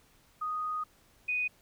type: tone pair in turn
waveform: sine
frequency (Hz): 1243 / 2486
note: D#6 / D#7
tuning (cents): -2 / -2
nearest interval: octave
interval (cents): 1200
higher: second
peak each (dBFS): -31 / -28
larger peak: second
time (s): 0.41-0.84 / 1.28-1.48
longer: first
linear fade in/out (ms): 10
effects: pink hiss -64 dBFS RMS until 1.61 s